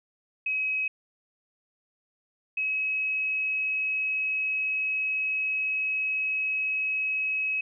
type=tone pair in turn; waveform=sine; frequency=2547 / 2559 Hz; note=D#7 / D#7; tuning=+40 / +48 cents; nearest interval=unison; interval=8 cents; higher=second; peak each=-25 dBFS; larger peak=neither; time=0.46-0.88 / 2.57-7.61 s; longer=second; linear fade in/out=5 ms; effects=none